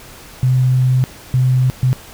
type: tone bursts at uneven times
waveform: sine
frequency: 128.2 Hz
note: C3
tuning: 35 cents flat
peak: -10 dBFS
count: 3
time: 0.43-1.04 / 1.34-1.7 / 1.83-1.93 s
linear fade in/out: 0 ms
effects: pink hiss -38 dBFS RMS until 2.13 s